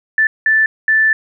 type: tone bursts at uneven times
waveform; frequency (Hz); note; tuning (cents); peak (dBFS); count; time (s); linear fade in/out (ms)
sine; 1760; A6; 0; -9; 3; 0.18-0.27 / 0.46-0.66 / 0.88-1.13; 2
effects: none